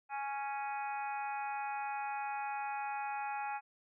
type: harmonic tone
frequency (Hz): 277.2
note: C#4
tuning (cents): 0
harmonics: 3 / 4 / 5 / 6 / 7 / 8 / 9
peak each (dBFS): -37 / -50 / -46 / -50 / -54 / -56 / -47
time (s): 0.09-3.61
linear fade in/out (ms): 50
effects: none